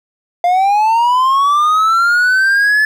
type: linear sweep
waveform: triangle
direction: up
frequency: 693 to 1736 Hz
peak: -7 dBFS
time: 0.44-2.85 s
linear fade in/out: 2 ms
effects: 8-bit